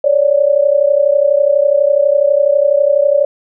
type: tone pair together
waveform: sine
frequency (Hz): 555.2 / 587.3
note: C#5 / D5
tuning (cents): +3 / 0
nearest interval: minor second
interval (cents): 97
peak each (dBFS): -11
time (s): 0.04-3.25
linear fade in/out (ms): 5
effects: none